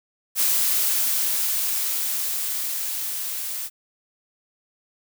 blue noise with level ramp, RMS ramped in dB -20 to -30 dBFS, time 0.35-3.7 s, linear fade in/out 50 ms, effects none

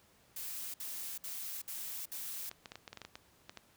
blue noise bursts, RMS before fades -42 dBFS, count 5, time 0.36-2.496 s, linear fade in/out 5 ms, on 380 ms, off 59 ms
clicks, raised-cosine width 0.2 ms, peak -28 dBFS, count 12, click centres 2.514 / 2.658 / 2.719 / 2.756 / 2.878 / 2.93 / 2.973 / 3.017 / 3.05 / 3.155 / 3.495 / 3.573 s
effects pink hiss -66 dBFS RMS until 3.76 s + high-pass 60 Hz 12 dB/octave

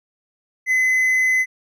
triangle tone, 2031 Hz, B6, 48 cents sharp, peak -13 dBFS, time 0.66-1.46 s, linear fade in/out 50 ms, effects none

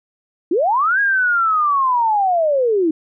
sine linear two-way sweep, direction up then down, 302.5 to 1652 to 302.5 Hz, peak -13 dBFS, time 0.51-2.91 s, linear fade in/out 5 ms, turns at 1 s, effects none

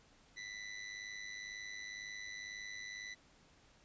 sawtooth tone with amplitude modulation, 1989 Hz, B6, 12 cents sharp, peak -38 dBFS, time 0.36-3.15 s, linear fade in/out 20 ms, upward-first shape sine, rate 102 Hz, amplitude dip 65%, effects pink hiss -66 dBFS RMS until 3.84 s + resampled to 16000 Hz

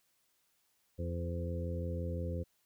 harmonic tone with a mistuned harmonic, 85.8 Hz, F2, 30 cents flat, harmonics 1 / 2 / 3 / 4 / 5 / 6, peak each -36 / -42 / -47 / -48 / -48 / -43 dBFS, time 0.98-2.44 s, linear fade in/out 20 ms, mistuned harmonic 5, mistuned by +23 cents, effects white hiss -75 dBFS RMS until 2.65 s

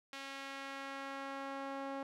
sawtooth tone with band-pass filter sweep, 273.5 Hz, C#4, 23 cents flat, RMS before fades -44 dBFS, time 0.13-2.03 s, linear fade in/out 2 ms, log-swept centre 2800 to 740 Hz, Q 0.86, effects none

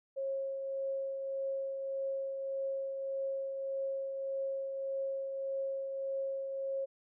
sine tone with tremolo, 542 Hz, C#5, 39 cents flat, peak -32 dBFS, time 0.16-6.86 s, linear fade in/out 20 ms, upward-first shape triangle, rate 1.7 Hz, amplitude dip 40%, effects none

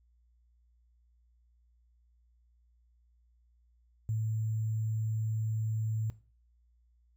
sine tone with sample-and-hold, 110 Hz, A2, in tune, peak -29 dBFS, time 4.09-6.1 s, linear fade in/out 0 ms, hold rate 7350 Hz, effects noise-tail reverb RT60 0.4 s tail -18 dB re dry + added 59 Hz sine -64 dBFS peak until 7.16 s

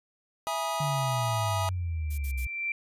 square chord, E major seventh, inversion none, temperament equal with one note detuned, 659.3 / 830.6 / 963 / 1244.5 Hz, E5 / G#5 / B5 / D#6, 0 / 0 / -44 / 0 cents, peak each -35 dBFS, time 0.47-1.69 s, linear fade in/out 0 ms
sine exponential sweep, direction down, 149.9 to 61.74 Hz, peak -28 dBFS, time 0.8-2.47 s, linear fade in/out 5 ms
sine tone with exponential growth, 2349 Hz, D7, in tune, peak -26 dBFS, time 1.61-2.72 s, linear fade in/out 2 ms, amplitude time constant 240 ms
violet noise bursts, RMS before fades -40 dBFS, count 3, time 2.1-2.453 s, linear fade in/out 10 ms, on 81 ms, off 55 ms
effects resampled to 32000 Hz

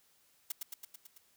blue noise with echo, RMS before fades -36 dBFS, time 0.5-0.52 s, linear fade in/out 5 ms, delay 110 ms, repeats 6, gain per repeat -3 dB, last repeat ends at 1.18 s, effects white hiss -69 dBFS RMS until 1.36 s

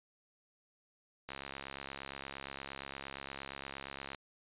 click train, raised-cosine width 0.3 ms, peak -26 dBFS, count 197, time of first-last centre 1.29-4.147 s, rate 68.6 Hz, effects resampled to 8000 Hz

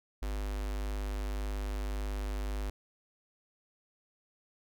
square tone with notch filter, 50.9 Hz, G#1, 34 cents flat, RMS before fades -35 dBFS, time 0.22-2.7 s, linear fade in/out 5 ms, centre 140 Hz, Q 1.7, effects none

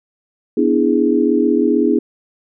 sine chord, E dominant seventh, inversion second, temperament equal, 246.9 / 293.7 / 329.6 / 415.3 Hz, B3 / D4 / E4 / G#4, 0 / 0 / 0 / 0 cents, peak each -17 dBFS, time 0.57-1.99 s, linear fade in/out 5 ms, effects none

